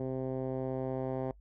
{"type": "tone with low-pass filter sweep", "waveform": "10% pulse", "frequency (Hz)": 130.81, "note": "C3", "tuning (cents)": 0, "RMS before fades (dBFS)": -35, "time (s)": [0, 1.31], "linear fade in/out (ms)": 2, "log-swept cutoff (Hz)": [470, 770], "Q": 1.1, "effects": ["noise-tail reverb RT60 0.1 s tail -22 dB re dry", "added 50 Hz sine -54 dBFS peak until 1.4 s"]}